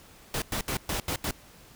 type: noise bursts at uneven times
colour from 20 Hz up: pink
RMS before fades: -30 dBFS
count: 6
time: 0.34-0.42 / 0.52-0.61 / 0.68-0.77 / 0.89-1 / 1.08-1.16 / 1.24-1.31 s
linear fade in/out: 2 ms
effects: pink hiss -53 dBFS RMS until 1.75 s